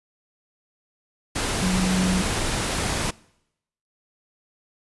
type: tone in noise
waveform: sine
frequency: 185 Hz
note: F#3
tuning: in tune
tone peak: -20 dBFS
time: 1.62-2.22 s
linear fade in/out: 10 ms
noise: pink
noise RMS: -25 dBFS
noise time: 1.35-3.11 s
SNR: +2 dB
effects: noise-tail reverb RT60 0.8 s tail -23 dB re dry + resampled to 24000 Hz